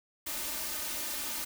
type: noise with comb filter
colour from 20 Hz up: white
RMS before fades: -36 dBFS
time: 0.26-1.45 s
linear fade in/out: 10 ms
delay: 3.3 ms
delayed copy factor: +0.85
effects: none